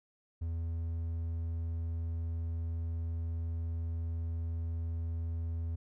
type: tone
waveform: triangle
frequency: 82.8 Hz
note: E2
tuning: 8 cents sharp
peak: -31 dBFS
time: 0.41-5.76 s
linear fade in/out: 10 ms
effects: none